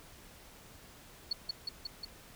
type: tone with echo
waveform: sine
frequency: 4390 Hz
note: C#8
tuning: 18 cents flat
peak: -29 dBFS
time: 1.31-1.33 s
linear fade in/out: 5 ms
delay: 180 ms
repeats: 4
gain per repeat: -2 dB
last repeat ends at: 2.05 s
effects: pink hiss -55 dBFS RMS until 2.35 s